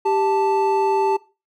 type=tone pair together; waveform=triangle; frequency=392 / 880 Hz; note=G4 / A5; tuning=0 / 0 cents; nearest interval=octave + major second; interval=1400 cents; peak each=-17 dBFS; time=0.05-1.17 s; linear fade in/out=10 ms; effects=noise-tail reverb RT60 0.3 s tail -20 dB re dry